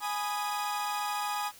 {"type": "chord", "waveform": "40% pulse", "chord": "G# minor", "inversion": "none", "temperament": "equal with one note detuned", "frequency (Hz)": [830.6, 987.8, 1238.8], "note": ["G#5", "B5", "D#6"], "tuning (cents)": [0, 0, -8], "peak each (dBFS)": [-32, -38, -35], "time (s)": [0, 1.52], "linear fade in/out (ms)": 50, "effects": ["white hiss -53 dBFS RMS until 1.59 s"]}